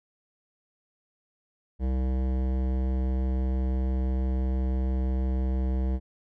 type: tone with hard clipping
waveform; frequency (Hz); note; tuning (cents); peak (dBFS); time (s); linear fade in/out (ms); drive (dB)
sine; 64.5; C2; -24; -26; 1.79-6; 50; 16
effects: none